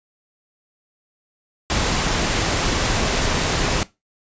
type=noise; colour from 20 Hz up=pink; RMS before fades=-20 dBFS; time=1.7-3.83 s; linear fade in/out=0 ms; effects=noise-tail reverb RT60 0.2 s tail -18 dB re dry + resampled to 16000 Hz